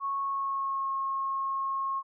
sine tone with pitch glide, 1102 to 1083.7 Hz, C#6 to C#6, -11 to -40 cents, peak -28 dBFS, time 0-2.03 s, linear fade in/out 50 ms, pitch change -29 cents, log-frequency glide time 0.19-0.91 s, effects none

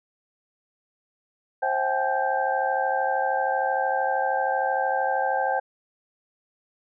sine tone cluster, 529 / 671 / 772 / 845 / 1573 Hz, C5 / E5 / G5 / G#5 / G6, +19 / +31 / -27 / +30 / +6 cents, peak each -28 / -33 / -25 / -28 / -30 dBFS, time 1.62-5.6 s, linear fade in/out 10 ms, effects none

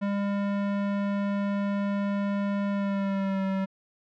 square tone with pitch glide, 200.9 to 192.38 Hz, G3 to G3, +43 to -32 cents, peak -26 dBFS, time 0.01-3.66 s, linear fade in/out 20 ms, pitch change -75 cents, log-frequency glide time 2.71-3.45 s, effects low-pass 2000 Hz 12 dB/octave

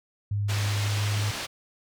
sine tone with pitch glide, 102.3 to 103.61 Hz, G#2 to G#2, -26 to -4 cents, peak -24 dBFS, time 0.31-1.31 s, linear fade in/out 5 ms, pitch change +22 cents, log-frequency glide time 0.63-1.16 s
white low-pass noise, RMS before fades -34 dBFS, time 0.48-1.47 s, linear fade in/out 20 ms, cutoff 4800 Hz, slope 12 dB/octave
effects none

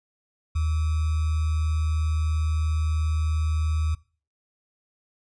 sine tone with sample-and-hold, 78.5 Hz, D#2, 16 cents sharp, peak -21 dBFS, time 0.55-3.95 s, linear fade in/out 10 ms, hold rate 1225 Hz, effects noise-tail reverb RT60 0.4 s tail -22 dB re dry + resampled to 22050 Hz

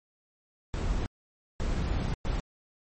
brown noise bursts at uneven times, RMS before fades -29 dBFS, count 3, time 0.74-1.06 / 1.6-2.14 / 2.25-2.4 s, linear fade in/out 0 ms, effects MP3 32 kbps

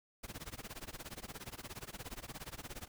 pink noise with tremolo, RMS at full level -44 dBFS, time 0.23-2.88 s, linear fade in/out 10 ms, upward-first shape sine, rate 17 Hz, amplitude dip 95%, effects none

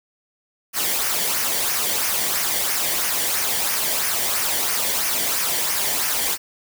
white noise with flanger, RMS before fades -22 dBFS, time 0.73-6.38 s, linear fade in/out 50 ms, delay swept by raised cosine 0.25 to 0.79 ms, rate 3 Hz, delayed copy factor -0.5, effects none

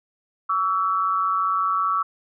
sine tone pair together, 1136 / 1321.1 Hz, C#6 / E6, +42 / +3 cents, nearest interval minor third, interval 261 cents, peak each -22 dBFS, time 0.49-2.03 s, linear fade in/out 10 ms, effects none

